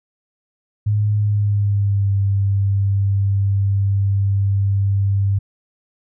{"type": "tone with pitch glide", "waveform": "sine", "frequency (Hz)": [104.7, 98.94], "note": ["G#2", "G2"], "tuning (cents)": [15, 17], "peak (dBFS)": -14, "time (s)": [0.86, 5.39], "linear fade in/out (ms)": 10, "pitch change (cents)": -98, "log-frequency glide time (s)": [1.15, 2.11], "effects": []}